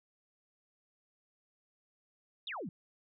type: exponential sweep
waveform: sine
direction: down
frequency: 3976 to 146.83 Hz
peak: -38 dBFS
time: 2.47-2.69 s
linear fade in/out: 2 ms
effects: none